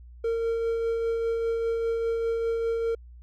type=tone with tremolo; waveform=triangle; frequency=458.6 Hz; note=A#4; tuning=28 cents flat; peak=-21 dBFS; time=0.24-2.95 s; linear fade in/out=5 ms; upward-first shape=triangle; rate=5 Hz; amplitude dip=30%; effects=added 60 Hz sine -44 dBFS peak until 3.22 s